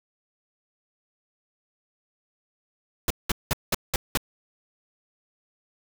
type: noise bursts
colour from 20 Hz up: pink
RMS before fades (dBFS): -23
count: 6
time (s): 3.08-4.174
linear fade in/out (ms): 2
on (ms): 24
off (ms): 190
effects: none